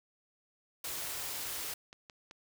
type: band-stop noise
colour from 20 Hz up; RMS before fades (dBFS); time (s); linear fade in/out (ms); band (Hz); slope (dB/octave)
white; -39; 0.84-1.74; 5; 170 to 260; 96
type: clicks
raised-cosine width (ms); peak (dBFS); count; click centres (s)
0.2; -32; 4; 1.699 / 1.929 / 2.098 / 2.311
effects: none